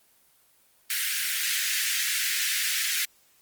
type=high-pass noise; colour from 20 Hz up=pink; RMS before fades=-27 dBFS; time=0.9-3.05 s; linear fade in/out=2 ms; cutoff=1600 Hz; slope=48 dB/octave; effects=white hiss -62 dBFS RMS until 3.41 s + Opus 24 kbps